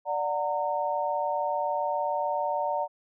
sine chord, D augmented, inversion none, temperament just, 587.3 / 734.2 / 917.7 Hz, D5 / F#5 / A#5, 0 / -14 / -27 cents, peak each -30 / -31 / -29 dBFS, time 0.05-2.88 s, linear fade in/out 50 ms, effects none

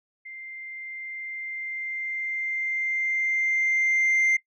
sine tone with level ramp, 2093 Hz, C7, in tune, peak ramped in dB -38 to -16 dBFS, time 0.25-4.37 s, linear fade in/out 10 ms, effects noise-tail reverb RT60 0.1 s tail -19 dB re dry + tanh soft clip ceiling -17 dBFS

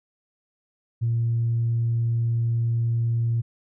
sine tone, 116.3 Hz, A#2, 4 cents flat, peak -19 dBFS, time 1.01-3.42 s, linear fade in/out 20 ms, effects tanh soft clip ceiling -16 dBFS

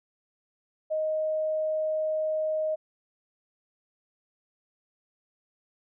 sine tone, 624 Hz, D#5, 5 cents sharp, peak -25 dBFS, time 0.9-2.76 s, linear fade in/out 20 ms, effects none

